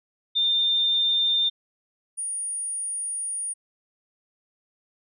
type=tone pair in turn; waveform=sine; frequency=3606 / 9549 Hz; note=A7 / D9; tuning=+42 / +28 cents; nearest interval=octave + perfect fourth; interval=1686 cents; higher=second; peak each=-19 / -27 dBFS; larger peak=first; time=0.35-1.5 / 2.17-3.54 s; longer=second; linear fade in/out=20 ms; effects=none